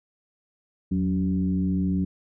sine tone with frequency modulation, 184 Hz, F#3, 9 cents flat, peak -21 dBFS, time 0.91-2.05 s, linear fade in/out 10 ms, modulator 99.1 Hz, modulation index 0.86, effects none

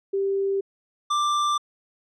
sine / square tone pair in turn, 392.5 / 1180.6 Hz, G4 / D6, +2 / +9 cents, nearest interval octave + perfect fifth, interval 1907 cents, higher second, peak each -21 dBFS, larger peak neither, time 0.13-0.61 / 1.1-1.58 s, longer neither, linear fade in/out 10 ms, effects low-pass 6000 Hz 12 dB/octave

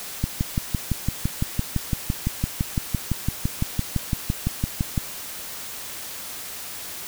click train, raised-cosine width 5 ms, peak -9 dBFS, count 29, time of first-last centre 0.24-4.978 s, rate 5.91 Hz, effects white hiss -35 dBFS RMS until 7.07 s

